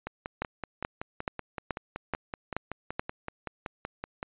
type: two click trains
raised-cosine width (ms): 0.5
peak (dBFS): -19 / -14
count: 23 / 7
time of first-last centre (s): 0.07-4.229 / 0.42-2.995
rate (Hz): 5.29 / 2.33
effects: resampled to 8000 Hz